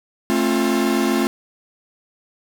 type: chord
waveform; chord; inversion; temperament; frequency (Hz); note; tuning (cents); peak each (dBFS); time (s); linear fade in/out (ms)
45% pulse; F major; first; equal with one note detuned; 220 / 267.7 / 349.2; A3 / C4 / F4; 0 / +40 / 0; -21; 0.3-1.27; 0
effects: 7-bit